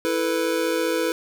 square chord, E suspended fourth, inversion none, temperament just, 329.6 / 439.5 / 494.4 Hz, E4 / A4 / B4, 0 / -2 / +2 cents, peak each -26 / -28 / -25 dBFS, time 0.05-1.12 s, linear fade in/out 0 ms, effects 9-bit

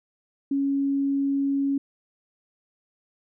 sine tone, 277.2 Hz, C#4, in tune, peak -21 dBFS, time 0.51-1.78 s, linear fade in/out 5 ms, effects none

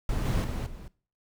brown noise with level steps, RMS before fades -28 / -25 / -31 / -43 dBFS, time 0.09-0.88 s, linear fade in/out 2 ms, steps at 0.25 / 0.44 / 0.66 s, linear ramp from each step 5 ms, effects noise-tail reverb RT60 0.4 s tail -20 dB re dry

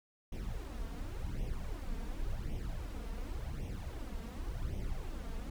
brown noise with flanger, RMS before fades -39 dBFS, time 0.32-5.5 s, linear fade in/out 5 ms, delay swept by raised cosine 0.33 to 4.43 ms, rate 0.9 Hz, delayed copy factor +0.7, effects none

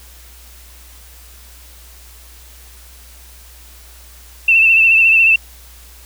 sine tone with vibrato, 2666 Hz, E7, 19 cents sharp, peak -7 dBFS, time 4.48-5.36 s, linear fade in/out 5 ms, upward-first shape triangle, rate 14 Hz, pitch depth 50 cents each way, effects added 60 Hz sine -40 dBFS peak until 6.05 s + white hiss -43 dBFS RMS until 6.05 s

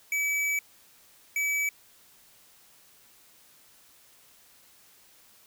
square tone bursts at uneven times, 2291 Hz, D7, 44 cents flat, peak -26 dBFS, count 2, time 0.12-0.59 / 1.36-1.69 s, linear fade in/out 2 ms, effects white hiss -58 dBFS RMS until 5.46 s

